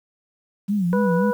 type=tone with vibrato; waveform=sine; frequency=189.8 Hz; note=F#3; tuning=44 cents sharp; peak=-18 dBFS; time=0.68-1.32 s; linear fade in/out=20 ms; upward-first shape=sine; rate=3.8 Hz; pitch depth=170 cents each way
type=harmonic tone; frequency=490.8 Hz; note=B4; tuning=11 cents flat; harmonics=1 / 2 / 3; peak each=-21 / -27 / -31 dBFS; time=0.93-1.33 s; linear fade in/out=0 ms
effects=8-bit